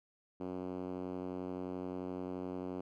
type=tone with band-pass filter; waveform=5% pulse; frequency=91.5 Hz; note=F#2; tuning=19 cents flat; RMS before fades=-41 dBFS; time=0.4-2.81 s; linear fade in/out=5 ms; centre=280 Hz; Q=1.5; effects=none

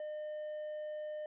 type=tone; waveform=triangle; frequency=607 Hz; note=D#5; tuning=43 cents flat; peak=-37 dBFS; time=0-1.26 s; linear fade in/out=2 ms; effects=resampled to 8000 Hz + 13-bit

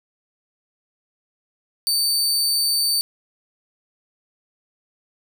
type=tone; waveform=sawtooth; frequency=4573 Hz; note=D8; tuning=47 cents flat; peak=-15 dBFS; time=1.87-3.01 s; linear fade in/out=0 ms; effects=none

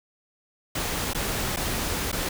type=noise with dropouts; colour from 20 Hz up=pink; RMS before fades=-28 dBFS; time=0.75-2.29 s; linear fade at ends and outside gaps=5 ms; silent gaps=1.134-1.147 / 1.563-1.569 / 2.117-2.126 s; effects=none

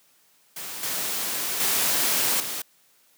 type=noise with level steps; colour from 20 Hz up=white; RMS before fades=-35 / -28 / -23 / -31 dBFS; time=0.56-2.62 s; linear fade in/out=5 ms; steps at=0.83 / 1.6 / 2.4 s; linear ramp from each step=2 ms; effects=white hiss -61 dBFS RMS until 3.17 s + high-pass 150 Hz 12 dB/octave

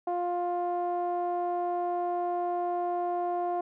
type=tone with low-pass filter; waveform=sawtooth; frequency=352 Hz; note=F4; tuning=14 cents sharp; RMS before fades=-30 dBFS; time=0.07-3.61 s; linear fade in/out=5 ms; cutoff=810 Hz; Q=8; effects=none

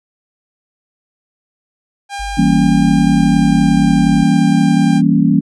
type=tone with pitch glide; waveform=sawtooth; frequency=803 to 796.5 Hz; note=G5 to G5; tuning=+41 to +27 cents; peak=-18 dBFS; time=2.09-5.02 s; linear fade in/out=50 ms; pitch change=-14 cents; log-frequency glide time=2.84-4.02 s
type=tone; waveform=sine; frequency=49.1 Hz; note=G1; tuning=4 cents sharp; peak=-23 dBFS; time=2.19-4.24 s; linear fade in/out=10 ms
type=chord; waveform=sine; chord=E diminished seventh; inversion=none; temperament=equal; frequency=164.81 / 196 / 233.1 / 277.2 Hz; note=E3 / G3 / Bb3 / Db4; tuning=0 / 0 / 0 / 0 cents; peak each=-14 dBFS; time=2.37-5.41 s; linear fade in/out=20 ms
effects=resampled to 22050 Hz

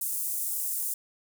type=high-pass noise; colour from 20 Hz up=pink; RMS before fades=-31 dBFS; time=0.01-0.94 s; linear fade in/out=5 ms; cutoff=8700 Hz; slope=24 dB/octave; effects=none

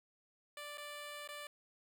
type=tone with dropouts; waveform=10% pulse; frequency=587.3 Hz; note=D5; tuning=in tune; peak=-37 dBFS; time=0.57-1.47 s; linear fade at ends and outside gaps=2 ms; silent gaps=0.774-0.78 / 1.276-1.288 s; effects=none

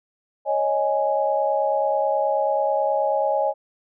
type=chord; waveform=sine; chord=C# suspended second; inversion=none; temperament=just; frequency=554.4 / 623.7 / 831.5 Hz; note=C#5 / D#5 / G#5; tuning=0 / +4 / +2 cents; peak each=-23 dBFS; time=0.45-3.54 s; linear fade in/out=50 ms; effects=none

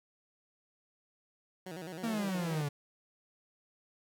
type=tone with vibrato; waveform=15% pulse; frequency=172.1 Hz; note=F3; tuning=25 cents flat; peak=-35 dBFS; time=1.66-2.62 s; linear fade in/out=5 ms; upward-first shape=square; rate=9.5 Hz; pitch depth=130 cents each way
type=exponential sweep; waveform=45% pulse; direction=down; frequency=235.5 to 141 Hz; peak=-32 dBFS; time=2.03-2.69 s; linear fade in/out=10 ms
effects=none

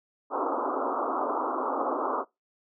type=band-pass noise; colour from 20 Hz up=white; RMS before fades=-29 dBFS; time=0.3-2.25 s; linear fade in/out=50 ms; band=250 to 1300 Hz; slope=96 dB/octave; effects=noise-tail reverb RT60 0.2 s tail -23 dB re dry

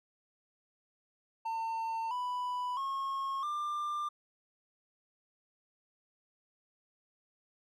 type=tone with pitch steps; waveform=triangle; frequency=903 / 990.4 / 1086.3 / 1191.5 Hz; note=A5 / B5 / C#6 / D6; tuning=+45 / +5 / -35 / +25 cents; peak=-31 dBFS; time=1.45-4.09 s; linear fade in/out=10 ms; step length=660 ms; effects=none

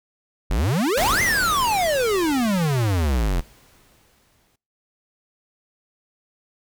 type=exponential two-way sweep; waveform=square; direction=up then down; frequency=39.95 to 2121 to 39.95 Hz; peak=-19 dBFS; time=0.5-3.41 s; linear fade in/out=10 ms; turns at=1.22 s
type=noise with exponential decay; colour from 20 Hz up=pink; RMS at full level=-24 dBFS; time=0.97-4.56 s; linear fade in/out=5 ms; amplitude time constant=780 ms
effects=noise-tail reverb RT60 0.4 s tail -23 dB re dry

